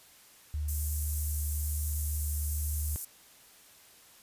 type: tone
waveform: sine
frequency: 74.9 Hz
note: D2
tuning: 35 cents sharp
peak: -30 dBFS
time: 0.54-2.96 s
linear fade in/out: 0 ms
type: high-pass noise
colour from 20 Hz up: white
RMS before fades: -37 dBFS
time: 0.68-3.05 s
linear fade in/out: 5 ms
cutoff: 7200 Hz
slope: 24 dB/octave
effects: white hiss -57 dBFS RMS until 4.22 s + resampled to 32000 Hz